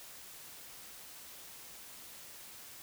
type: silence
effects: white hiss -51 dBFS RMS until 2.82 s